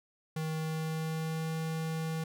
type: tone with pitch glide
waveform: square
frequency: 158.2 to 160.59 Hz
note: D#3 to E3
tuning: +29 to -45 cents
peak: -33 dBFS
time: 0.36-2.24 s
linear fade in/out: 5 ms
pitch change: +26 cents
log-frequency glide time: 0.53-1.53 s
effects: none